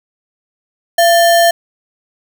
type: tone with sample-and-hold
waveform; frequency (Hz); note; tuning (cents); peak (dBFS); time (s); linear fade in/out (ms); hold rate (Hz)
sine; 680; F5; -46; -6; 0.98-1.51; 5; 2450
effects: none